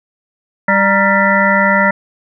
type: harmonic tone with a mistuned harmonic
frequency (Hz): 197.7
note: G3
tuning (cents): +15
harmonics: 1 / 3 / 5 / 7 / 9 / 10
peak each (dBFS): -16 / -16 / -16 / -16 / -16 / -16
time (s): 0.68-1.91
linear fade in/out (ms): 5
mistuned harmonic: 5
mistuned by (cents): -87
effects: none